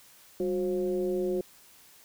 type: tone with frequency modulation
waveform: sine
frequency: 364.5 Hz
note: F#4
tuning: 26 cents flat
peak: -26 dBFS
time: 0.4-1.41 s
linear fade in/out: 2 ms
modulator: 169 Hz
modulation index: 0.77
effects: white hiss -56 dBFS RMS until 2.04 s